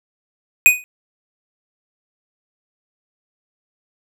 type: tone with exponential decay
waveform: square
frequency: 2489 Hz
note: D#7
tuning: in tune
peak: -3 dBFS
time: 0.66-0.84 s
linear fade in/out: 0 ms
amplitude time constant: 39 ms
effects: none